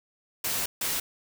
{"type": "noise bursts at uneven times", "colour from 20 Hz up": "white", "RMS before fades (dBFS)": -29, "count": 2, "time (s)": [[0.44, 0.66], [0.81, 1]], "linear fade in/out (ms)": 5, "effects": []}